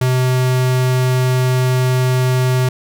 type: tone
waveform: square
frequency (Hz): 127.8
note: C3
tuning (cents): -40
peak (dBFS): -13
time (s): 0.01-2.69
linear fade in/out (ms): 5
effects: none